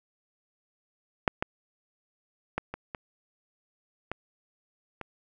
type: clicks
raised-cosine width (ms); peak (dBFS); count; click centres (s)
0.5; -6 / -12 / -13 / -20 / -20 / -17 / -22; 7; 1.278 / 1.425 / 2.58 / 2.74 / 2.948 / 4.116 / 5.013
effects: none